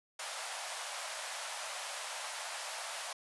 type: high-pass noise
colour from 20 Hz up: pink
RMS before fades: -41 dBFS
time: 0.19-3.13 s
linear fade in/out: 5 ms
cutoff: 590 Hz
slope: 48 dB/octave
effects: resampled to 24000 Hz